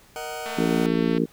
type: chord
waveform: sawtooth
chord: D# minor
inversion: second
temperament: just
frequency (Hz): 466.7 / 622.3 / 746.7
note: A#4 / D#5 / F#5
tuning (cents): +2 / 0 / +16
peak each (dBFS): -32 / -32 / -30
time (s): 0.16-0.86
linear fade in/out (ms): 0
type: click train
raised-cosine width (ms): 0.3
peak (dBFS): -20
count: 162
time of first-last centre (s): 0.46-1.179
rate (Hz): 224
type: harmonic tone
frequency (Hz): 57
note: A#1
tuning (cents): -38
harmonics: 3 / 4 / 5 / 6 / 7 / 8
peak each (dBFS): -26 / -25 / -25 / -29 / -29 / -28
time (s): 0.57-1.26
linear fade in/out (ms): 20
effects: pink hiss -54 dBFS RMS until 1.32 s